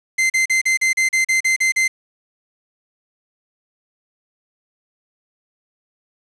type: tone bursts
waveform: 45% pulse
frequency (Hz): 2075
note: C7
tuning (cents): -15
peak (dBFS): -14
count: 11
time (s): 0.18-1.88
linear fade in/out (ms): 10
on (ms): 120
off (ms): 38
effects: resampled to 22050 Hz + 7-bit